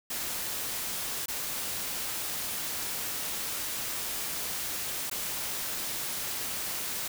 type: noise with dropouts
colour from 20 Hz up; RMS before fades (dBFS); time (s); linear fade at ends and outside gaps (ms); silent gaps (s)
white; -34; 0.1-7.08; 5; 1.259-1.282 / 5.099-5.112
effects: none